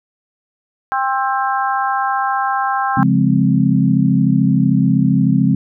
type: harmonic tone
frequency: 265.1 Hz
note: C4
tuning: 23 cents sharp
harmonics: 3 / 4 / 5 / 6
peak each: -18 / -20 / -22 / -24 dBFS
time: 0.92-3.03 s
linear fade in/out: 0 ms
type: chord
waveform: sine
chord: Db major seventh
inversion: none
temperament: equal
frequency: 138.59 / 174.61 / 207.7 / 261.6 Hz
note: Db3 / F3 / Ab3 / C4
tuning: 0 / 0 / 0 / 0 cents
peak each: -16 dBFS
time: 2.97-5.55 s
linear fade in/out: 5 ms
effects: none